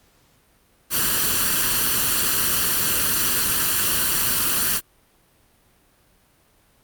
white noise with comb filter, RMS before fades -20 dBFS, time 0.9-4.81 s, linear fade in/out 50 ms, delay 0.68 ms, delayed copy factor +0.6, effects pink hiss -59 dBFS RMS until 6.83 s + Opus 48 kbps

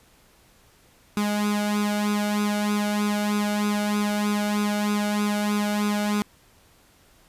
sawtooth tone with flanger, 207.7 Hz, G#3, in tune, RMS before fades -24 dBFS, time 1.17-6.22 s, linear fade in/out 0 ms, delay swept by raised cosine 0.8 to 1.39 ms, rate 3.2 Hz, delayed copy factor +0.75, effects pink hiss -57 dBFS RMS until 7.28 s + resampled to 32000 Hz

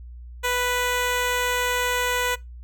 10% pulse tone, 493.9 Hz, B4, in tune, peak -13 dBFS, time 0.43-2.36 s, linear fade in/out 20 ms, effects noise-tail reverb RT60 0.2 s tail -22 dB re dry + added 60 Hz sine -37 dBFS peak until 2.63 s

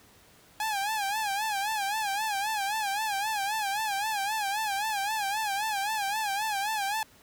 sawtooth tone with vibrato, 830.6 Hz, G#5, in tune, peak -24 dBFS, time 0.6-7.03 s, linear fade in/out 2 ms, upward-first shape sine, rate 3.8 Hz, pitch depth 110 cents each way, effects pink hiss -57 dBFS RMS until 7.22 s + high-pass 60 Hz 12 dB/octave

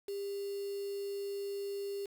sine tone with quantisation, 400 Hz, G4, 35 cents sharp, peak -36 dBFS, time 0.08-2.06 s, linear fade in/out 5 ms, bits 8, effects none

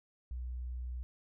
sine tone, 61.74 Hz, B1, in tune, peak -37 dBFS, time 0.31-1.03 s, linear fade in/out 0 ms, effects none

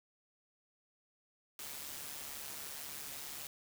white noise with amplitude modulation, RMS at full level -43 dBFS, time 1.59-3.47 s, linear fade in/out 2 ms, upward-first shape sine, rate 144 Hz, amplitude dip 55%, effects none

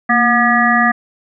harmonic tone with a mistuned harmonic, 241.4 Hz, B3, 39 cents flat, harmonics 1 / 3 / 5 / 7 / 8, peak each -16 / -16 / -16 / -16 / -16 dBFS, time 0.09-0.92 s, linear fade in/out 10 ms, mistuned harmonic 1, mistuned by -69 cents, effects none

